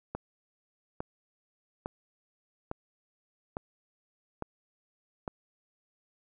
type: click train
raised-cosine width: 1 ms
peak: -20 dBFS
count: 7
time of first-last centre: 0.15-5.278 s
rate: 1.17 Hz
effects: none